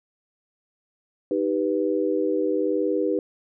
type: chord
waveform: sine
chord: Eb augmented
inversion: none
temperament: equal with one note detuned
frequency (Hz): 311.1 / 392 / 491.6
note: Eb4 / G4 / B4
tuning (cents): 0 / 0 / -8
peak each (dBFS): -25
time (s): 1.31-3.19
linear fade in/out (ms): 2
effects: none